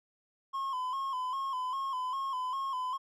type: tone with vibrato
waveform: triangle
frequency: 1046.5 Hz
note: C6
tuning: in tune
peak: -30 dBFS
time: 0.53-2.98 s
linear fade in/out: 20 ms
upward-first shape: square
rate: 2.5 Hz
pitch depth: 59 cents each way
effects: none